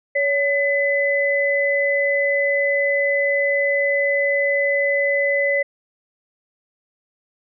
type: tone pair together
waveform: sine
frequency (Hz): 563.7 / 2012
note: C#5 / B6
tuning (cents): +29 / +32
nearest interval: octave + minor seventh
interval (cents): 2203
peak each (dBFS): -19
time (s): 0.15-5.63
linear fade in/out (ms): 10
effects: none